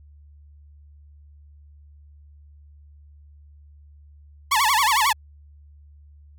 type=tone with vibrato; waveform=sawtooth; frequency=985 Hz; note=B5; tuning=5 cents flat; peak=-13 dBFS; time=4.51-5.13 s; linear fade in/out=10 ms; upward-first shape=sine; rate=11 Hz; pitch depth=260 cents each way; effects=added 73 Hz sine -46 dBFS peak until 6.38 s